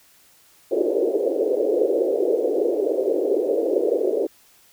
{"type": "band-pass noise", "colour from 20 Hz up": "white", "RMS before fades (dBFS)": -21, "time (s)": [0.71, 4.27], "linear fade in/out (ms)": 10, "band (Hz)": [340, 530], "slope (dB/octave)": 48, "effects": ["white hiss -55 dBFS RMS until 4.72 s"]}